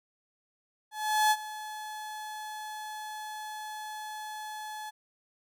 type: tone with ADSR envelope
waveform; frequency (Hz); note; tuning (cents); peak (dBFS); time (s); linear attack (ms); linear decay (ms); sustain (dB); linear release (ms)
35% pulse; 856; A5; -48; -19; 0.91-4.91; 400; 49; -17; 22
effects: none